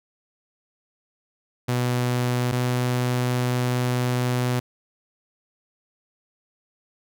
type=tone pair in turn; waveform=sawtooth; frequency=123.47 / 124.33 Hz; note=B2 / B2; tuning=0 / +12 cents; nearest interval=unison; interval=12 cents; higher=second; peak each=-17 dBFS; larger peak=neither; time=1.68-2.52 / 2.52-4.6 s; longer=second; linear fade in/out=10 ms; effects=none